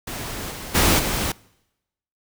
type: noise with level steps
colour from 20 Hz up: pink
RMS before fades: -31 / -34 / -17 / -24 dBFS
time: 0.07-1.32 s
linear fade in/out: 5 ms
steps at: 0.5 / 0.74 / 0.98 s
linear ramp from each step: 20 ms
effects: noise-tail reverb RT60 0.9 s tail -24 dB re dry